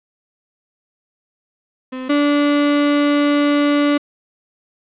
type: tone pair in turn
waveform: 35% pulse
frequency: 257.7 / 290.2 Hz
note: C4 / D4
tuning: -26 / -21 cents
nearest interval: major second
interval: 205 cents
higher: second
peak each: -23 / -11 dBFS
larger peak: second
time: 1.92-2.09 / 2.09-3.98 s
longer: second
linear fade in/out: 10 ms
effects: resampled to 8000 Hz + 8-bit